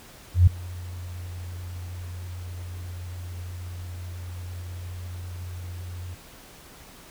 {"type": "tone with ADSR envelope", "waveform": "sine", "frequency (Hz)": 89.1, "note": "F2", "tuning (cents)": 35, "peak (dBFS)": -9, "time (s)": [0.34, 6.15], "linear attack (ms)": 130, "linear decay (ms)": 7, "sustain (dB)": -24, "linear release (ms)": 9, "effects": ["pink hiss -48 dBFS RMS until 7.1 s"]}